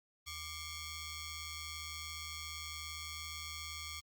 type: ring-modulated tone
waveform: 10% pulse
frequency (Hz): 1108.7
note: C#6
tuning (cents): 0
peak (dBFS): -31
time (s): 0.26-4.01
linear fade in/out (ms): 20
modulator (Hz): 1030
effects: Opus 48 kbps